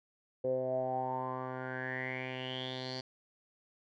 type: tone with low-pass filter sweep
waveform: 10% pulse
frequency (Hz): 128.9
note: C3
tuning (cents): -26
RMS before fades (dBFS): -37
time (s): 0.44-3.01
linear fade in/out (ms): 5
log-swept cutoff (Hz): 490 to 4700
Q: 8.6
effects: none